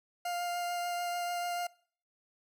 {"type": "tone with vibrato", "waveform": "40% pulse", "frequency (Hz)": 702, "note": "F5", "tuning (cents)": 9, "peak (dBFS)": -32, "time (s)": [0.25, 1.67], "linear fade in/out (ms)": 5, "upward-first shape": "triangle", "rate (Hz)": 6.8, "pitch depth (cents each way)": 12, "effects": ["noise-tail reverb RT60 0.5 s tail -22 dB re dry"]}